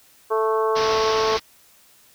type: harmonic tone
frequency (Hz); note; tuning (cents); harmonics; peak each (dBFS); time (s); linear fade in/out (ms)
220; A3; 0; 2 / 3 / 4 / 5 / 6 / 7; -20 / -29 / -28 / -24 / -35 / -39; 0.3-1.38; 20
type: low-pass noise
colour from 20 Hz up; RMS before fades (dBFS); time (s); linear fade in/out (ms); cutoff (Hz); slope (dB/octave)
white; -28; 0.75-1.4; 20; 5800; 96
effects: white hiss -54 dBFS RMS until 2.14 s